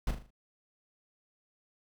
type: noise with echo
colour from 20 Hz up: brown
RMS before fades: -29 dBFS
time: 0.07-0.11 s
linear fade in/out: 2 ms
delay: 39 ms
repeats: 5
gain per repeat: -7 dB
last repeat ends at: 0.305 s
effects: none